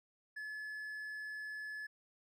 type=tone; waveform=triangle; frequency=1716 Hz; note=A6; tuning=44 cents flat; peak=-40 dBFS; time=0.36-1.87 s; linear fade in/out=10 ms; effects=none